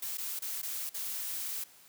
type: noise with dropouts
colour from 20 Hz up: blue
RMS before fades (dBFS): -37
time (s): 0.02-1.64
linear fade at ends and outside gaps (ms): 5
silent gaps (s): 0.173-0.181 / 0.392-0.42 / 0.618-0.629 / 0.894-0.943
effects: white hiss -58 dBFS RMS until 1.88 s + high-pass 100 Hz 12 dB/octave